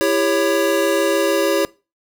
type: chord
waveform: square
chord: C# diminished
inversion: first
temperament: just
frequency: 332.6 / 399.1 / 554.4 Hz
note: E4 / G4 / C#5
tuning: +16 / +31 / 0 cents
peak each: -21 / -21 / -19 dBFS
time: 0.01-1.65 s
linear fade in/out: 0 ms
effects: noise-tail reverb RT60 0.3 s tail -22 dB re dry